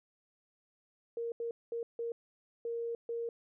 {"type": "tone bursts at uneven times", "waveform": "sine", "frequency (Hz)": 466.1, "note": "A#4", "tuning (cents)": 0, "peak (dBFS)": -34, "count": 6, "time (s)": [[1.17, 1.32], [1.4, 1.51], [1.72, 1.83], [1.99, 2.12], [2.65, 2.95], [3.09, 3.29]], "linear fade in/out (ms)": 2, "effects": []}